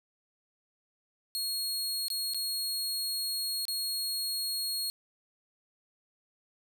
sawtooth tone with dropouts, 4300 Hz, C8, 47 cents sharp, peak -28 dBFS, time 1.35-4.9 s, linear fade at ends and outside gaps 0 ms, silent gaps 2.083-2.102 / 2.336-2.345 / 3.653-3.682 s, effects none

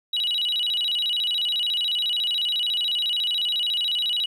sine tone with vibrato, 3362 Hz, G#7, 20 cents sharp, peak -20 dBFS, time 0.13-4.26 s, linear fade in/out 5 ms, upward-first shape square, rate 14 Hz, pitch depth 240 cents each way, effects tanh soft clip ceiling -18 dBFS + 9-bit

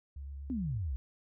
sine tone with vibrato, 69.6 Hz, C#2, 8 cents sharp, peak -40 dBFS, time 0.16-0.79 s, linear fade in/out 5 ms, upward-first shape square, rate 8.5 Hz, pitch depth 19 cents each way
sine exponential sweep, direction down, 273.6 to 58.27 Hz, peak -32 dBFS, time 0.5-0.96 s, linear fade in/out 0 ms
effects none

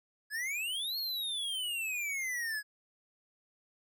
square exponential two-way sweep, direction up then down, 1661.2 to 4365 to 1661.2 Hz, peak -34 dBFS, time 0.3-2.63 s, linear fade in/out 50 ms, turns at 0.98 s, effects none

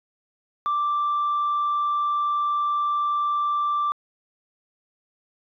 sine tone, 1174.7 Hz, D6, in tune, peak -19 dBFS, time 0.66-3.92 s, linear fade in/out 0 ms, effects tanh soft clip ceiling -18 dBFS

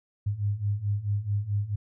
sine beating tone pair, 99.8 / 104.4 Hz, G2 / G#2, +32 / +10 cents, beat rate 4.6 Hz, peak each -30 / -27 dBFS, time 0.26-1.76 s, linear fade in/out 10 ms, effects none

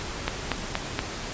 click train, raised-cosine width 0.3 ms, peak -8 dBFS, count 4, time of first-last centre 0.28-0.991 s, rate 4.22 Hz, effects pink hiss -34 dBFS RMS until 1.33 s + resampled to 16000 Hz

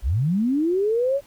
sine linear sweep, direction up, 44.89 to 574 Hz, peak -18 dBFS, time 0.02-1.21 s, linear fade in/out 50 ms, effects pink hiss -54 dBFS RMS until 1.26 s

